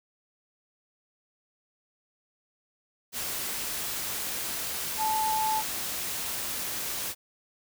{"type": "tone in noise", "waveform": "sine", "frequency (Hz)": 872, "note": "A5", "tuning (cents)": -16, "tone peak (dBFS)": -25, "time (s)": [4.97, 5.63], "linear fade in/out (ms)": 50, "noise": "white", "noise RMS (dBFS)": -33, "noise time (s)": [3.12, 7.15], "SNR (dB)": 5, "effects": []}